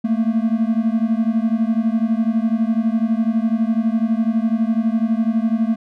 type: beating tone pair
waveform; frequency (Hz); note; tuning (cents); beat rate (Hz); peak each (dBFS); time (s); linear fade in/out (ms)
triangle; 220 / 232; A3 / A#3; 0 / -8; 12; -16 / -17; 0.04-5.76; 10
effects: none